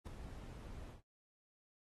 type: noise with ADSR envelope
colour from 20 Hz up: brown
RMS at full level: -41 dBFS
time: 0.05-1.02 s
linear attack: 23 ms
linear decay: 3 ms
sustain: -9 dB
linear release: 130 ms
effects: noise-tail reverb RT60 0.2 s tail -26 dB re dry + AAC 32 kbps